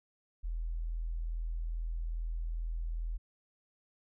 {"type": "tone", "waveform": "sine", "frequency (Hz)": 41.2, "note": "E1", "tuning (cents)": 0, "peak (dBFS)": -33, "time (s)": [0.43, 3.18], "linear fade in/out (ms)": 20, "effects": []}